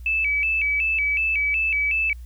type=tone with vibrato; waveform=sine; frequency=2452 Hz; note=D#7; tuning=26 cents flat; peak=-19 dBFS; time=0.06-2.13 s; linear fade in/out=2 ms; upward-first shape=square; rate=2.7 Hz; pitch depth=120 cents each way; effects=added 60 Hz sine -35 dBFS peak until 2.25 s + white hiss -60 dBFS RMS until 2.25 s